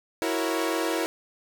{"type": "chord", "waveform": "sawtooth", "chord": "F# dominant seventh", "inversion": "third", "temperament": "equal", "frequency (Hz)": [329.6, 370, 466.2, 554.4], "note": ["E4", "F#4", "A#4", "C#5"], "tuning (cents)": [0, 0, 0, 0], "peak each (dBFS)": [-24, -28, -27, -29], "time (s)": [0.22, 1.06], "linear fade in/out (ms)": 0, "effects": []}